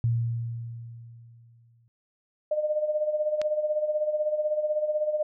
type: tone with exponential decay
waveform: sine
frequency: 116.6 Hz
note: A#2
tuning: 1 cent sharp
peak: -20 dBFS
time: 0.04-1.88 s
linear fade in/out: 0 ms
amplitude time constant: 400 ms
type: tone with tremolo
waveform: sine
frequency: 607 Hz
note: D#5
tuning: 43 cents flat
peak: -21 dBFS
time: 2.51-5.23 s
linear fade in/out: 5 ms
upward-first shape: sine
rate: 16 Hz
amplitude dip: 65%
type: click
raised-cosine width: 0.2 ms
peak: -17 dBFS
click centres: 3.416 s
effects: none